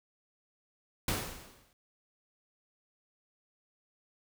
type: noise with exponential decay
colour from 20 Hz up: pink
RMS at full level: -30 dBFS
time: 1.08-1.73 s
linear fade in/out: 2 ms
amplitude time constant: 140 ms
effects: none